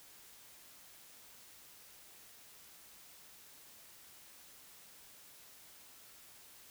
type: silence
effects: white hiss -58 dBFS RMS until 6.7 s